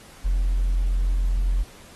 sine tone with hard clipping, 43.65 Hz, F1, in tune, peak -19 dBFS, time 0.24-1.64 s, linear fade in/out 20 ms, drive 1 dB, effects pink hiss -48 dBFS RMS until 1.95 s + AAC 32 kbps

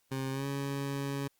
20% pulse tone with pitch glide, 133.4 to 139.31 Hz, C3 to C#3, +34 to +9 cents, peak -28 dBFS, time 0.11-1.28 s, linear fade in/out 10 ms, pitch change +75 cents, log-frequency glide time 0.31-0.46 s, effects white hiss -73 dBFS RMS until 1.39 s + Opus 48 kbps

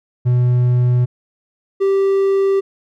triangle tone pair in turn, 123.47 / 390.9 Hz, B2 / G4, 0 / -5 cents, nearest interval octave + minor sixth, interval 1995 cents, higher second, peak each -9 / -10 dBFS, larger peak first, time 0.25-1.06 / 1.8-2.61 s, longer neither, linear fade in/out 20 ms, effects none

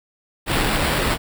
pink noise with sample-and-hold, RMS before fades -20 dBFS, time 0.46-1.18 s, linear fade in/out 50 ms, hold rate 6300 Hz, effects none

